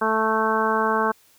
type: harmonic tone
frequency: 220 Hz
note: A3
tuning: in tune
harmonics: 1 / 2 / 3 / 4 / 5 / 6 / 7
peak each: -28 / -25 / -29 / -25 / -24 / -29 / -27 dBFS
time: 0.01-1.12 s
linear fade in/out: 10 ms
effects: white hiss -57 dBFS RMS until 1.38 s